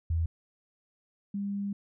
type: tone pair in turn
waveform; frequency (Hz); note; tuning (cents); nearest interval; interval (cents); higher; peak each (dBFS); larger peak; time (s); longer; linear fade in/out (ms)
sine; 82.41 / 200.6; E2 / G3; 0 / +40; octave + minor third; 1540; second; -25 / -30; first; 0.1-0.26 / 1.34-1.73; second; 5
effects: none